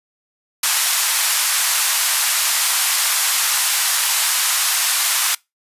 white band-pass noise, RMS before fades -18 dBFS, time 0.63-5.35 s, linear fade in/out 5 ms, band 850 to 13000 Hz, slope 24 dB/octave, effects noise-tail reverb RT60 0.2 s tail -24 dB re dry + resampled to 32000 Hz

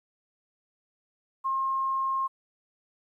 sine tone, 1069 Hz, C6, 37 cents sharp, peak -25 dBFS, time 1.44-2.28 s, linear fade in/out 20 ms, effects 11-bit

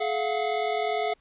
square tone cluster, 425.9 / 684 / 724 Hz, G#4 / F5 / F#5, +44 / -36 / -38 cents, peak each -30 dBFS, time 0-1.14 s, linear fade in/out 10 ms, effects pink hiss -65 dBFS RMS until 1.2 s + resampled to 8000 Hz

